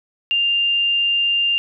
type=tone; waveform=sine; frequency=2796 Hz; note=F7; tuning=1 cent sharp; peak=-15 dBFS; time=0.31-1.58 s; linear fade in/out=0 ms; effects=none